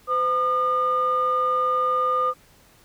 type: tone pair together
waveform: sine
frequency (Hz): 510 / 1214.6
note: C5 / D#6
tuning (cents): -44 / -42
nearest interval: octave + minor third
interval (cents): 1502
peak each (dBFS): -25 / -19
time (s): 0.07-2.34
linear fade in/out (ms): 50
effects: tanh soft clip ceiling -13 dBFS + pink hiss -55 dBFS RMS until 2.84 s